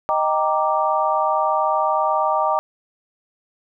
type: chord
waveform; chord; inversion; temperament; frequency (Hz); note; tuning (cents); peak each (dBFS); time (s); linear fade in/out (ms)
sine; Eb major seventh; none; equal; 622.3 / 784 / 932.3 / 1174.7; Eb5 / G5 / Bb5 / D6; 0 / 0 / 0 / 0; -22; 0.09-2.59; 0
effects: none